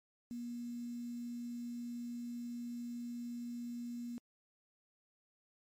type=tone with quantisation; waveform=sine; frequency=239.1 Hz; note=A#3; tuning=44 cents sharp; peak=-40 dBFS; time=0.31-4.18 s; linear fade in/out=0 ms; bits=10; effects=MP3 64 kbps